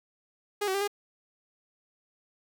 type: tone with pitch steps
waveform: sawtooth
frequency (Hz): 411.9 / 379.4 / 397.6 / 408.7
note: G#4 / F#4 / G4 / G#4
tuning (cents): -14 / +43 / +25 / -28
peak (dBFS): -23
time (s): 0.61-0.878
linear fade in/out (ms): 10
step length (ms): 67
effects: 9-bit

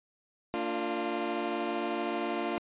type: chord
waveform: 20% pulse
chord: Bb major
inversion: none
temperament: equal with one note detuned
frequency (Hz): 228.5 / 293.7 / 349.2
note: Bb3 / D4 / F4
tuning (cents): -34 / 0 / 0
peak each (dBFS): -32 / -31 / -28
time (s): 0.54-2.58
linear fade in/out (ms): 0
effects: resampled to 8000 Hz

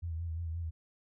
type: tone with vibrato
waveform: sine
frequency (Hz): 82.9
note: E2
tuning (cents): +10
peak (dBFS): -34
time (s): 0.02-0.71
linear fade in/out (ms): 20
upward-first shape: sine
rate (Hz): 5.7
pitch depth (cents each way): 56
effects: none

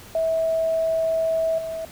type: tone with level steps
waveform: sine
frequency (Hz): 650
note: E5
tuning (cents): -24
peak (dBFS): -19 / -27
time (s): 0.15-1.85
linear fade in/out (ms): 2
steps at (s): 1.58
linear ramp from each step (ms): 5
effects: pink hiss -44 dBFS RMS until 1.91 s

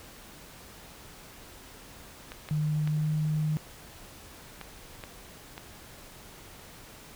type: clicks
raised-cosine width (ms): 0.3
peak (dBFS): -24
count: 6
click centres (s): 2.319 / 2.488 / 2.875 / 4.613 / 5.038 / 5.579
type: tone with pitch glide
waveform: sine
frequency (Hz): 152.1 to 153.78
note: D#3 to D#3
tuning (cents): -39 to -20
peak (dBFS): -25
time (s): 2.51-3.57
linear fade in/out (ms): 0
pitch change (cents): +19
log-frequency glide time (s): 2.9-3.09
effects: pink hiss -49 dBFS RMS until 7.15 s

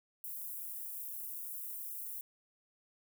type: high-pass noise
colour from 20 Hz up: white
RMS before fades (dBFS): -43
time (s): 0.24-2.21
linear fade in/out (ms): 2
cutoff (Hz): 11000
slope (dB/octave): 24
effects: none

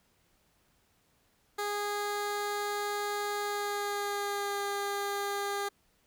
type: tone with pitch glide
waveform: 15% pulse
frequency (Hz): 411.7 to 403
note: G#4 to G4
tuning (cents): -15 to +48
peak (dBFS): -25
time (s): 1.58-5.69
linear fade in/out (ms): 10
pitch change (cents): -37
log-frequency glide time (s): 3.42-4.62
effects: pink hiss -70 dBFS RMS until 6.06 s

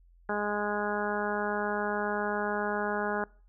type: harmonic tone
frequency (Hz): 207.3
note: G#3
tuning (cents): -3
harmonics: 1 / 2 / 3 / 4 / 5 / 6 / 7 / 8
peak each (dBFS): -36 / -34 / -36 / -35 / -39 / -41 / -36 / -39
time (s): 0.29-3.24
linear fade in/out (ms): 2
effects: noise-tail reverb RT60 0.4 s tail -23 dB re dry + added 43 Hz sine -56 dBFS peak until 3.48 s

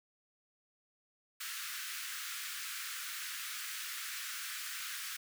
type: high-pass noise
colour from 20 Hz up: pink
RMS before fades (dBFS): -42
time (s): 1.4-5.17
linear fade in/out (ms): 10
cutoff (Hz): 1300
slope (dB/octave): 48
effects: none

